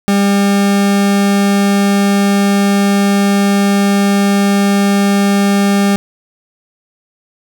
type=tone; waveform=40% pulse; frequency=200 Hz; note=G3; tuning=35 cents sharp; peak=-8 dBFS; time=0.08-5.96 s; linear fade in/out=0 ms; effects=none